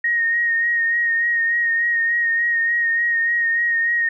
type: tone with vibrato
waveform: sine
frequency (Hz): 1864.7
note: A#6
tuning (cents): 0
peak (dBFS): -16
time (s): 0.04-4.09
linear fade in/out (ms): 5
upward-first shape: sine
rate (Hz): 3.4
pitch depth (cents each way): 27
effects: none